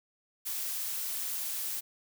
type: noise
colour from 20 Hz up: blue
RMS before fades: -35 dBFS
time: 0.45-1.81 s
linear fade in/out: 20 ms
effects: none